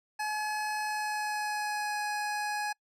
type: tone with pitch glide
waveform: 25% pulse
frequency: 850 to 835.9 Hz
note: G#5 to G#5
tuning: +40 to +11 cents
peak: -27 dBFS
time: 0.19-2.73 s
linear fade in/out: 10 ms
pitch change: -29 cents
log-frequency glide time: 0.87-1.99 s
effects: noise-tail reverb RT60 0.1 s tail -26 dB re dry + low-pass 11000 Hz 12 dB/octave